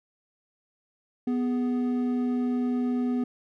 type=tone pair together; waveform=triangle; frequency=247.5 / 415.5 Hz; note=B3 / G#4; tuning=+4 / +1 cents; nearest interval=major sixth; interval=897 cents; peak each=-22 / -34 dBFS; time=1.27-3.24 s; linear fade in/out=5 ms; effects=none